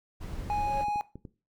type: noise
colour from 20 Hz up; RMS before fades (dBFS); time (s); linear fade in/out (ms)
brown; -37; 0.2-0.85; 20
type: tone with exponential growth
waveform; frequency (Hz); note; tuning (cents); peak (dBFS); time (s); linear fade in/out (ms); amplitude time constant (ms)
triangle; 550; C#5; -14; -30; 0.36-0.81; 0; 97
type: tone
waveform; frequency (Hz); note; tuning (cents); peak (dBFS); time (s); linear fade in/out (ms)
triangle; 830.6; G#5; 0; -25; 0.5-1.01; 0
type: clicks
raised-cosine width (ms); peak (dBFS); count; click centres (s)
3; -29; 6; 0.582 / 0.698 / 0.884 / 0.959 / 1.156 / 1.252
effects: noise-tail reverb RT60 0.3 s tail -17 dB re dry